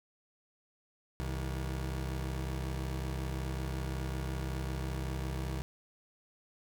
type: tone pair together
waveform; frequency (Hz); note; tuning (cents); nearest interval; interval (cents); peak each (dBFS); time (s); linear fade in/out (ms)
25% pulse; 65.41 / 159.85; C2 / D#3; 0 / +47; octave + minor third; 1547; -31 / -39; 1.2-5.62; 0
effects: none